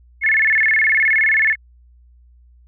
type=tone with vibrato; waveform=sine; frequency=1955 Hz; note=B6; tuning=18 cents flat; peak=-12 dBFS; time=0.21-1.56 s; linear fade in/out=50 ms; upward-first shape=square; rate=19 Hz; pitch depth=180 cents each way; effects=added 60 Hz sine -46 dBFS peak until 2.67 s